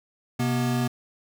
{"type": "tone pair together", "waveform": "square", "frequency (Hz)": [127.98, 241.6], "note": ["C3", "B3"], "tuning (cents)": [-38, -38], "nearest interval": "major seventh", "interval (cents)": 1100, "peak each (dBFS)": [-26, -26], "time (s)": [0.39, 0.88], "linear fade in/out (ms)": 10, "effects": []}